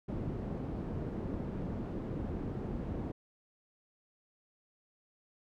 white low-pass noise, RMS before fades -38 dBFS, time 0.08-3.12 s, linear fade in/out 10 ms, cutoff 280 Hz, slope 12 dB/octave, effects none

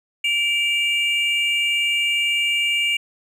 triangle tone pair together, 2329 / 2820 Hz, D7 / F7, -15 / +16 cents, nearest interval minor third, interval 331 cents, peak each -19 dBFS, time 0.24-2.97 s, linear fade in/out 5 ms, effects none

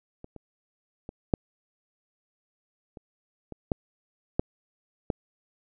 clicks, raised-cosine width 2 ms, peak -28 / -29 / -24 / -8 / -29 / -25 / -11 / -9 / -12 dBFS, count 9, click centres 0.244 / 0.363 / 1.091 / 1.338 / 2.972 / 3.523 / 3.718 / 4.395 / 5.102 s, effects none

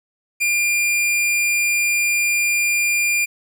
45% pulse tone, 2400 Hz, D7, 37 cents sharp, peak -16 dBFS, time 0.4-3.26 s, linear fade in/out 20 ms, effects none

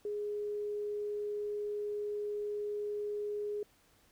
sine tone, 415.3 Hz, G#4, in tune, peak -34 dBFS, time 0.05-3.63 s, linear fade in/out 2 ms, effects pink hiss -67 dBFS RMS until 4.11 s

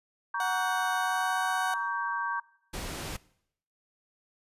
sine chord, G diminished, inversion first, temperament just, 940.8 / 1128.9 / 1568 Hz, Bb5 / Db6 / G6, +16 / +31 / 0 cents, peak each -33 dBFS, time 0.34-2.4 s, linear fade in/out 5 ms
30% pulse tone with pitch glide, 740 to 746 Hz, F#5 to F#5, 0 to +14 cents, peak -27 dBFS, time 0.4-1.74 s, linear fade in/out 2 ms, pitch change +14 cents, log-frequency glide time 0.96-1.37 s
pink low-pass noise, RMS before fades -37 dBFS, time 2.73-3.17 s, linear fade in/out 10 ms, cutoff 12000 Hz, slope 12 dB/octave
effects noise-tail reverb RT60 0.7 s tail -21 dB re dry + resampled to 32000 Hz

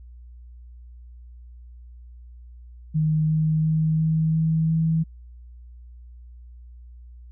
sine tone with pitch steps, 155.56 / 156.73 / 157.91 / 159.1 / 160.3 / 161.51 Hz, D#3 / D#3 / D#3 / D#3 / E3 / E3, 0 / +13 / +26 / +39 / -48 / -35 cents, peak -18 dBFS, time 2.94-5.04 s, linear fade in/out 20 ms, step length 350 ms, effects added 60 Hz sine -41 dBFS peak until 7.31 s

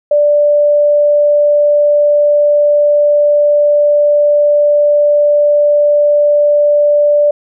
sine tone, 587.3 Hz, D5, in tune, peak -6 dBFS, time 0.11-7.31 s, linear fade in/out 5 ms, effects none

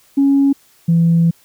sine tone pair in turn, 277.2 / 167.32 Hz, C#4 / E3, 0 / +26 cents, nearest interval major sixth, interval 874 cents, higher first, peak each -8 dBFS, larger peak neither, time 0.17-0.53 / 0.88-1.31 s, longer second, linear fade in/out 10 ms, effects tanh soft clip ceiling -5 dBFS + white hiss -52 dBFS RMS until 1.44 s

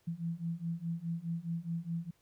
sine beating tone pair, 165.1 / 169.9 Hz, E3 / F3, +3 / -47 cents, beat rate 4.8 Hz, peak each -38 / -37 dBFS, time 0.07-2.11 s, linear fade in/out 10 ms, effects pink hiss -72 dBFS RMS until 2.21 s

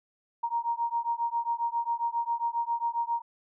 sine beating tone pair, 932.3 / 939.7 Hz, A#5 / A#5, 0 / +14 cents, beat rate 7.4 Hz, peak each -30 dBFS, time 0.43-3.22 s, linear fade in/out 10 ms, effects none

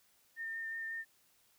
sine tone with vibrato, 1813 Hz, A#6, 49 cents flat, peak -38 dBFS, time 0.36-1.05 s, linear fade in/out 50 ms, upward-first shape triangle, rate 5.5 Hz, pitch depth 16 cents each way, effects white hiss -70 dBFS RMS until 1.58 s

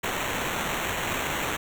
white noise with sample-and-hold, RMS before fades -29 dBFS, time 0.03-1.57 s, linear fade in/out 10 ms, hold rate 4900 Hz, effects none

